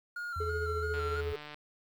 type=tone with vibrato; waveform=triangle; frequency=1396 Hz; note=F6; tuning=1 cent flat; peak=-34 dBFS; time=0.16-1.21 s; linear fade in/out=5 ms; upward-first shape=square; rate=3 Hz; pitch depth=39 cents each way
type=tone with pitch glide; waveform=sine; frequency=82.7 to 80.16 Hz; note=E2 to E2; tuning=+6 to -48 cents; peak=-35 dBFS; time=0.36-1.33 s; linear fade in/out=5 ms; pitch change=-54 cents; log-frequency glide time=0.49-0.84 s
type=tone with tremolo; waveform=triangle; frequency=427.7 Hz; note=A4; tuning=49 cents flat; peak=-30 dBFS; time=0.4-1.36 s; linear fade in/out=5 ms; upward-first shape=triangle; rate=14 Hz; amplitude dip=55%
type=click train; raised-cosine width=0.3 ms; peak=-29 dBFS; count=91; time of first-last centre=0.94-1.544 s; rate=149 Hz
effects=10-bit